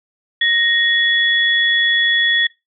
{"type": "tone pair together", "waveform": "sine", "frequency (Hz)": [1864.7, 3392], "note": ["A#6", "G#7"], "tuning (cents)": [0, 36], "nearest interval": "minor seventh", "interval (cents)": 1036, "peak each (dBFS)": [-15, -16], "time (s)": [0.41, 2.47], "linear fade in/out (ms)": 5, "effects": ["noise-tail reverb RT60 0.2 s tail -20 dB re dry"]}